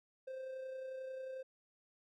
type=tone with amplitude modulation; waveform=triangle; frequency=523.3 Hz; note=C5; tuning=in tune; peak=-39 dBFS; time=0.27-1.43 s; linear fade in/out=10 ms; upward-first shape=sine; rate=31.2 Hz; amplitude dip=35%; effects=none